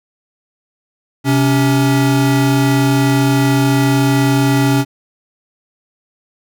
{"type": "tone pair together", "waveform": "square", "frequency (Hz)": [130.8, 279.9], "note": ["C3", "C#4"], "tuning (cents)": [0, 17], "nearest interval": "octave + minor second", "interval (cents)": 1317, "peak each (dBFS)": -14, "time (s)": [1.24, 4.85], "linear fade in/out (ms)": 50, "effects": []}